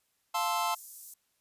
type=chord; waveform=square; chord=F major seventh; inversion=none; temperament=equal; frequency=698.5 / 880 / 1046.5 / 1318.5 Hz; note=F5 / A5 / C6 / E6; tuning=0 / 0 / 0 / 0 cents; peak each=-36 / -33 / -34 / -36 dBFS; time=0.34-0.75 s; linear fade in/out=10 ms
type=high-pass noise; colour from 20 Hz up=white; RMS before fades=-46 dBFS; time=0.36-1.14 s; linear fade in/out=5 ms; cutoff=6500 Hz; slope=24 dB/octave
effects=white hiss -75 dBFS RMS until 1.4 s + resampled to 32000 Hz